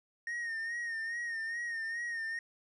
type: tone with vibrato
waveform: triangle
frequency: 1848 Hz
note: A#6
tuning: 16 cents flat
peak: -33 dBFS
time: 0.27-2.39 s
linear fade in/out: 2 ms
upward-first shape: sine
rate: 2.4 Hz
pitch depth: 52 cents each way
effects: resampled to 24000 Hz